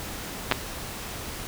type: clicks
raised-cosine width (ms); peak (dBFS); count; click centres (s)
0.3; -4; 2; 0.514 / 0.522
effects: pink hiss -36 dBFS RMS until 1.47 s